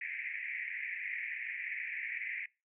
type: band-pass noise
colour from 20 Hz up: white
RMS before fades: -40 dBFS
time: 0.01-2.46 s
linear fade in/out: 5 ms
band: 1800 to 2400 Hz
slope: 96 dB/octave
effects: noise-tail reverb RT60 0.3 s tail -24 dB re dry